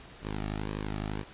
sawtooth tone with flanger, 51.91 Hz, G#1, in tune, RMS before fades -35 dBFS, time 0.22-1.25 s, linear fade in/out 50 ms, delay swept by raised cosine 1.4 to 2 ms, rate 1.9 Hz, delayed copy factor -0.85, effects pink hiss -50 dBFS RMS until 1.33 s + resampled to 8000 Hz

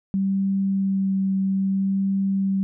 sine tone with vibrato, 193.7 Hz, G3, 20 cents flat, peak -19 dBFS, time 0.14-2.63 s, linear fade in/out 0 ms, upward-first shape sine, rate 0.62 Hz, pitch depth 11 cents each way, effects none

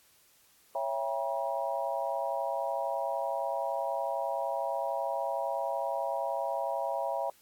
sine chord, C# diminished seventh, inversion none, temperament just, 554.4 / 665.2 / 798.3 / 957.9 Hz, C#5 / E5 / G5 / Bb5, 0 / +16 / +31 / +47 cents, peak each -35 / -34 / -36 / -36 dBFS, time 0.75-7.3 s, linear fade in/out 2 ms, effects white hiss -63 dBFS RMS until 7.41 s + AAC 64 kbps

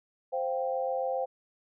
sine chord, C suspended fourth, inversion none, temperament just, 523.3 / 697.7 / 784.9 Hz, C5 / F5 / G5, 0 / -2 / +2 cents, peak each -30 / -35 / -34 dBFS, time 0.32-1.26 s, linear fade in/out 20 ms, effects none

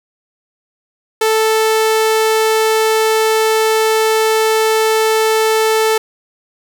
sawtooth tone, 440 Hz, A4, in tune, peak -7 dBFS, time 1.21-5.98 s, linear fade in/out 5 ms, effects none

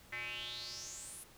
square tone with band-pass filter sweep, 120 Hz, B2, 49 cents flat, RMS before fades -45 dBFS, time 0.12-1.24 s, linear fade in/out 10 ms, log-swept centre 2000 to 11000 Hz, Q 6.5, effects pink hiss -60 dBFS RMS until 1.37 s

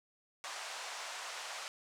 pink band-pass noise, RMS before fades -44 dBFS, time 0.44-1.68 s, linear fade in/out 0 ms, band 670 to 8100 Hz, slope 24 dB/octave, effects none

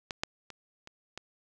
clicks, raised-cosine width 0.2 ms, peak -17 / -12 / -27 / -29 / -22 dBFS, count 5, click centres 0.108 / 0.235 / 0.503 / 0.874 / 1.176 s, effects none

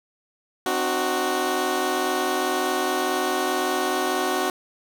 15% pulse chord, C diminished, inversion none, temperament equal with one note detuned, 261.6 / 303.5 / 370 Hz, C4 / Eb4 / Gb4, 0 / -43 / 0 cents, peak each -23 / -23 / -17 dBFS, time 0.66-4.5 s, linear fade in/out 2 ms, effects none

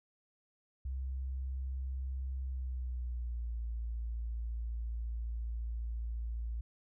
sine tone with pitch glide, 65.41 to 57.27 Hz, C2 to A#1, 0 to -30 cents, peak -35 dBFS, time 0.85-6.61 s, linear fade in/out 5 ms, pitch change -230 cents, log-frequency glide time 2.43-3.6 s, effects none

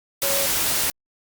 sine tone in noise, 554.4 Hz, C#5, in tune, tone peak -26 dBFS, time 0.23-0.46 s, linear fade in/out 0 ms, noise white, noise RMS -22 dBFS, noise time 0.22-0.9 s, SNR -7 dB, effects Opus 48 kbps

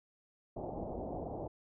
white low-pass noise, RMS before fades -41 dBFS, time 0.56-1.48 s, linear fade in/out 10 ms, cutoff 790 Hz, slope 48 dB/octave, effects none

